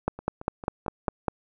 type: two click trains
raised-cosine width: 1 ms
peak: -10 / -24 dBFS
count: 7 / 5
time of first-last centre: 0.08-1.282 / 0.19-1.087 s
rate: 4.99 / 4.46 Hz
effects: none